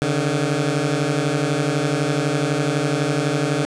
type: beating tone pair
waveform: 15% pulse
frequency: 139.7 / 151.7 Hz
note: C#3 / D#3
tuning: +14 / -44 cents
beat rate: 12 Hz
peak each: -15 dBFS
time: 0.02-3.65 s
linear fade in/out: 0 ms
effects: resampled to 22050 Hz + 8-bit